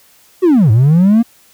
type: linear two-way sweep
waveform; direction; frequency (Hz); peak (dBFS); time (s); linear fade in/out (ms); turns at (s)
triangle; down then up; 385.7 to 103 to 238.5; -3; 0.42-1.23; 20; 0.71
effects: tanh soft clip ceiling 0 dBFS + white hiss -48 dBFS RMS until 1.53 s